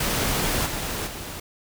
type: noise with level steps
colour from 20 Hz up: pink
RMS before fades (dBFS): -24 / -29 / -35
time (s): 0-1.4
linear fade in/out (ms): 5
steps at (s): 0.65 / 1.06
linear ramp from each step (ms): 20
effects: none